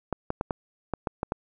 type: clicks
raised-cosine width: 1 ms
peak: -13 dBFS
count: 8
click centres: 0.127 / 0.304 / 0.411 / 0.508 / 0.937 / 1.072 / 1.231 / 1.321 s
effects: none